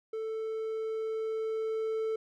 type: tone with level ramp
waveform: triangle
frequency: 441.8 Hz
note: A4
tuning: 7 cents sharp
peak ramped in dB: -31 to -27 dBFS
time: 0.13-2.16 s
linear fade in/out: 5 ms
effects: none